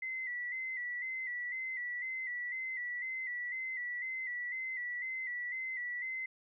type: tone with vibrato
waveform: sine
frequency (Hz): 2004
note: B6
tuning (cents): +25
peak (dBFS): -36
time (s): 0.02-6.26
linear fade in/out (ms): 5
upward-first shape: square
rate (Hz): 2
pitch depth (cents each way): 46
effects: none